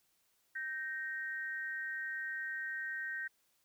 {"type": "tone pair together", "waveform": "sine", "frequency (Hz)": [1556.6, 1864.7], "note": ["G6", "A#6"], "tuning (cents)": [-13, 0], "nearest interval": "minor third", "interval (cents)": 313, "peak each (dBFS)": [-40, -40], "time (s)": [0.55, 3.28], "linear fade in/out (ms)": 10, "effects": ["white hiss -75 dBFS RMS until 3.64 s"]}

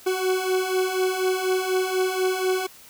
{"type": "beating tone pair", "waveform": "40% pulse", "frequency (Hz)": [370, 374.1], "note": ["F#4", "F#4"], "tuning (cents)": [0, 19], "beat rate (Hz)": 4.1, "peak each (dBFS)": [-26, -22], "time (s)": [0.06, 2.67], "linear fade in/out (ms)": 10, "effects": ["white hiss -48 dBFS RMS until 2.89 s"]}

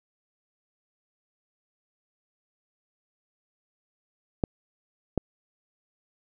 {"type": "clicks", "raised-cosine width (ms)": 2, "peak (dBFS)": -10, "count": 2, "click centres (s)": [4.438, 5.177], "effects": []}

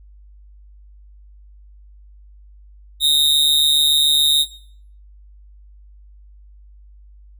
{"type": "tone with amplitude modulation", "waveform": "45% pulse", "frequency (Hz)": 3729, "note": "A#7", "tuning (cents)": 0, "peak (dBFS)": -9, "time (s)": [3, 4.46], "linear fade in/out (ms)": 50, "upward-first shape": "sine", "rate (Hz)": 147, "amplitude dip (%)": 70, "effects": ["noise-tail reverb RT60 0.6 s tail -17 dB re dry", "added 50 Hz sine -42 dBFS peak until 7.39 s"]}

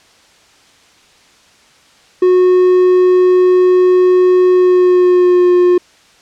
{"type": "tone with pitch glide", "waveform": "triangle", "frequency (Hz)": [365.2, 357.1], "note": ["F#4", "F4"], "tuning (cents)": [-23, 39], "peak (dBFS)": -4, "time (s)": [2.22, 5.78], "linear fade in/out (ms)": 5, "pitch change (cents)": -38, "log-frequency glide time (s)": [4.52, 5.52], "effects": ["white hiss -47 dBFS RMS until 6.21 s", "low-pass 6000 Hz 12 dB/octave"]}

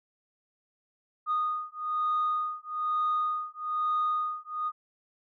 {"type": "beating tone pair", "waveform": "sine", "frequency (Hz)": [1234, 1235.1], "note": ["D#6", "D#6"], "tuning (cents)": [-15, -13], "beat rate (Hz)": 1.1, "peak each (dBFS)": -29, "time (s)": [1.26, 4.72], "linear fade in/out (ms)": 50, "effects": ["tanh soft clip ceiling -21 dBFS"]}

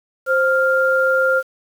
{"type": "tone pair together", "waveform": "sine", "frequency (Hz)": [525, 1397.9], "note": ["C5", "F6"], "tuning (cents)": [6, 1], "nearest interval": "octave + perfect fourth", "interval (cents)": 1695, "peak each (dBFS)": -16, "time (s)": [0.26, 1.43], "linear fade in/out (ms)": 50, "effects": ["7-bit"]}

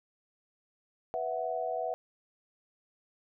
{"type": "chord", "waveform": "sine", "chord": "B suspended fourth", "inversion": "none", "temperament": "just", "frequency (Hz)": [493.9, 658.5, 740.8], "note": ["B4", "E5", "F#5"], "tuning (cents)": [0, -2, 2], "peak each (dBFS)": [-37, -34, -35], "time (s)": [1.14, 1.94], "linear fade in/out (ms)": 0, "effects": []}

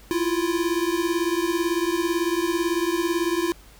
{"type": "beating tone pair", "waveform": "square", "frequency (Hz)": [332.3, 350.3], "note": ["E4", "F4"], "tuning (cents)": [14, 5], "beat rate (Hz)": 18, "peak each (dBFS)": -25, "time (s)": [0.11, 3.52], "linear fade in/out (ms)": 0, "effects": ["added 50 Hz sine -49 dBFS peak until 3.79 s", "pink hiss -51 dBFS RMS until 3.79 s"]}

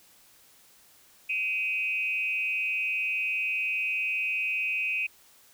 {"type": "tone with frequency modulation", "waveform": "sine", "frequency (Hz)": 2515, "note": "D#7", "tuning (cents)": 18, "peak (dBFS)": -26, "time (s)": [1.29, 5.07], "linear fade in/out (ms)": 10, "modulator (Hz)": 205, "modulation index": 0.69, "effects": ["white hiss -58 dBFS RMS until 5.53 s"]}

